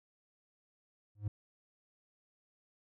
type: tone with exponential growth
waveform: triangle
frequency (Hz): 103.83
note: G#2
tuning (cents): 0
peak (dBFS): -27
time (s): 1.15-1.28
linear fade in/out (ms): 5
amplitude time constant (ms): 27
effects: none